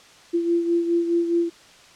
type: beating tone pair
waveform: sine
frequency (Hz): 340 / 344.8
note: F4 / F4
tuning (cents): -46 / -22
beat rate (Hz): 4.8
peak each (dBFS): -19 / -27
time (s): 0.33-1.5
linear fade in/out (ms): 20
effects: white hiss -49 dBFS RMS until 1.95 s + low-pass 6000 Hz 12 dB/octave